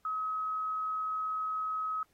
sine tone, 1275 Hz, D#6, 42 cents sharp, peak -31 dBFS, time 0.05-2.03 s, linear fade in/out 2 ms, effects pink hiss -72 dBFS RMS until 2.13 s + AAC 48 kbps

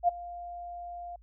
sine tone with ADSR envelope, 700 Hz, F5, 4 cents sharp, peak -18 dBFS, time 0.03-1.16 s, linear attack 52 ms, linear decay 14 ms, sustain -20 dB, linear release 4 ms, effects added 54 Hz sine -53 dBFS peak until 1.22 s

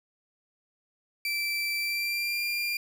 30% pulse tone with pitch glide, 2335 to 2391 Hz, D7 to D7, -11 to +30 cents, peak -25 dBFS, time 1.25-2.77 s, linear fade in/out 2 ms, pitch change +41 cents, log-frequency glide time 1.78-2.42 s, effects none

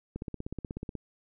click train, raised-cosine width 3 ms, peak -23 dBFS, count 14, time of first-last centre 0.16-0.953 s, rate 16.4 Hz, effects none

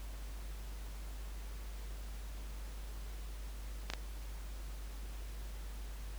clicks, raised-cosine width 0.2 ms, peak -19 dBFS, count 2, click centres 3.901 / 3.936 s, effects added 50 Hz sine -42 dBFS peak until 6.18 s + pink hiss -55 dBFS RMS until 6.18 s

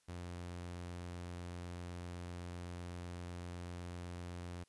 sawtooth tone, 87.9 Hz, F2, 12 cents sharp, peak -40 dBFS, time 0.08-4.64 s, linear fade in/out 10 ms, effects white hiss -75 dBFS RMS until 4.68 s + resampled to 24000 Hz

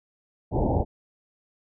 pink low-pass noise, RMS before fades -23 dBFS, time 0.51-0.85 s, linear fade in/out 50 ms, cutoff 890 Hz, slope 96 dB/octave, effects none

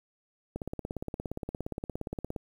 click train, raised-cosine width 2 ms, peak -21 dBFS, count 32, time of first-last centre 0.56-2.362 s, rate 17.2 Hz, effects 9-bit

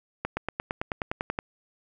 accelerating click train, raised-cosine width 0.5 ms, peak -13 dBFS, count 12, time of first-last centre 0.25-1.389 s, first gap 120 ms, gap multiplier 0.97, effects none

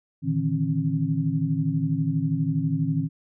sine tone cluster, 115.3 / 148.7 / 161 / 269.1 Hz, A#2 / D3 / E3 / C4, -19 / +22 / -41 / +49 cents, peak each -32 / -26 / -25 / -28 dBFS, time 0.22-3.09 s, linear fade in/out 50 ms, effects none

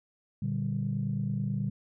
sine chord, G minor, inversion first, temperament just, 117.6 / 147 / 196 Hz, Bb2 / D3 / G3, +16 / +2 / 0 cents, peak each -32 dBFS, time 0.42-1.7 s, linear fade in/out 5 ms, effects tanh soft clip ceiling -20 dBFS

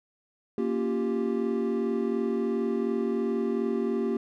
triangle chord, G half-diminished seventh, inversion first, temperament equal, 233.1 / 277.2 / 349.2 / 392 Hz, Bb3 / Db4 / F4 / G4, 0 / 0 / 0 / 0 cents, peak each -27 / -33 / -31 / -27 dBFS, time 0.58-4.17 s, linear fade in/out 2 ms, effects none

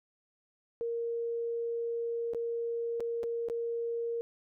sine tone with dropouts, 466.2 Hz, A#4, in tune, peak -31 dBFS, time 0.81-4.21 s, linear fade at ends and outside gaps 0 ms, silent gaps 2.335-2.347 / 2.999-3.005 / 3.232-3.238 / 3.486-3.499 s, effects none

